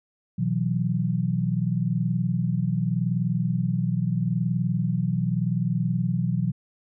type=tone cluster; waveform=sine; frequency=123.2 / 161.9 / 182.7 Hz; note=B2 / E3 / F#3; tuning=-4 / -31 / -22 cents; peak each=-26 dBFS; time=0.38-6.52 s; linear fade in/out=10 ms; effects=none